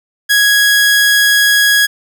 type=tone; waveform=sawtooth; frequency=1661.2 Hz; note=G#6; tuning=in tune; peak=-4 dBFS; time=0.29-1.87 s; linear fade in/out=20 ms; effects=none